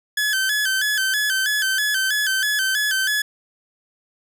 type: tone with vibrato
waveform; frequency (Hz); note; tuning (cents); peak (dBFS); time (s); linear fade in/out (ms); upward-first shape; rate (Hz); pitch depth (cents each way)
sawtooth; 1621; G#6; -42; -15; 0.17-3.22; 5; square; 3.1; 84
effects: none